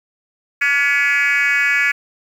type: tone with frequency modulation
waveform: sine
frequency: 1975.5 Hz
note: B6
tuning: in tune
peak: -11 dBFS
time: 0.61-1.92 s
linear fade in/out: 10 ms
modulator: 275 Hz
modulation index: 1.8
effects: tanh soft clip ceiling -11 dBFS + 7-bit